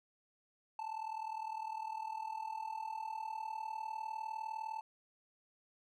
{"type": "tone with amplitude modulation", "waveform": "triangle", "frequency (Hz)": 880, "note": "A5", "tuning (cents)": 0, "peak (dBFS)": -34, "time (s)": [0.79, 4.81], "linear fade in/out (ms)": 2, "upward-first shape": "sine", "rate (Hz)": 39.8, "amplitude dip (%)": 80, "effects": []}